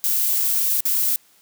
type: noise with dropouts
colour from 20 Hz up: violet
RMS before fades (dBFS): -20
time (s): 0.04-1.16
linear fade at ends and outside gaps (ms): 0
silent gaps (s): 0.805-0.854
effects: white hiss -56 dBFS RMS until 1.41 s + high-pass 100 Hz 12 dB/octave